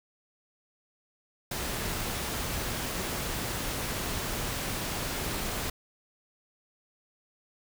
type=noise; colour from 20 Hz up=pink; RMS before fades=-33 dBFS; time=1.51-5.7 s; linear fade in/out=5 ms; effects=none